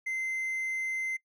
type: tone with hard clipping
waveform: triangle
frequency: 2072 Hz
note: C7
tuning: 17 cents flat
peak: -31 dBFS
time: 0.06-1.17 s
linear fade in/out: 10 ms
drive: 5 dB
effects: noise-tail reverb RT60 0.1 s tail -23 dB re dry